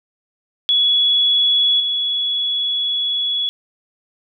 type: tone with level steps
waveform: sine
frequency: 3381 Hz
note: G#7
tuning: 30 cents sharp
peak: -12 / -17 dBFS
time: 0.69-3.49 s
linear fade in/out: 0 ms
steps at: 1.8 s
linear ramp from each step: 2 ms
effects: none